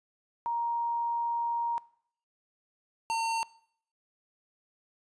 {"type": "tone pair in turn", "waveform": ["sine", "square"], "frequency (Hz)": [938, 908.7], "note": ["A#5", "A#5"], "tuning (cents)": [11, -44], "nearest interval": "minor second", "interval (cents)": 55, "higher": "first", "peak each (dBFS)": -28, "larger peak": "neither", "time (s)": [[0.46, 1.78], [3.1, 3.43]], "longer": "first", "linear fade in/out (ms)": 0, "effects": ["noise-tail reverb RT60 0.6 s tail -21 dB re dry", "resampled to 22050 Hz"]}